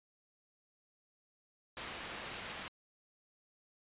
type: low-pass noise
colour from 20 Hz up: white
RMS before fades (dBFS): -45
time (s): 1.77-2.68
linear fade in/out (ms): 0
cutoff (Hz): 3300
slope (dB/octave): 12
effects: resampled to 8000 Hz